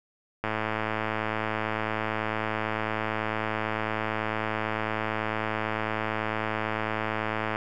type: click train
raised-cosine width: 0.5 ms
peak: -13 dBFS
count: 777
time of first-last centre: 0.44-7.559 s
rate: 109 Hz
effects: none